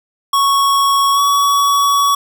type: tone with pitch glide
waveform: square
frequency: 1108.7 to 1128.1 Hz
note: C#6 to C#6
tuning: 0 to +30 cents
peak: -11 dBFS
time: 0.33-2.15 s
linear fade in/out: 5 ms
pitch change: +30 cents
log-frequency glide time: 1.13-1.2 s
effects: none